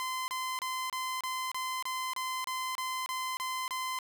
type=tone bursts; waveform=sawtooth; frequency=1031 Hz; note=C6; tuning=26 cents flat; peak=-29 dBFS; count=13; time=0-3.988 s; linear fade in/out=0 ms; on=280 ms; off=29 ms; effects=none